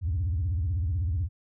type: tone with vibrato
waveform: sine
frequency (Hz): 84.8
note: E2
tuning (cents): +50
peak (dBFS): -23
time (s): 0.01-1.29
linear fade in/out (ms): 50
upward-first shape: sine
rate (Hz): 16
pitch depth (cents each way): 290
effects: tanh soft clip ceiling -22 dBFS